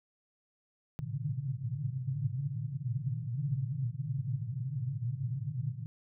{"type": "band-pass noise", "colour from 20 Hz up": "white", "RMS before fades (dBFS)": -35, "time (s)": [0.99, 5.86], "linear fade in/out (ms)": 0, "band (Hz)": [110, 150], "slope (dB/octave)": 96, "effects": []}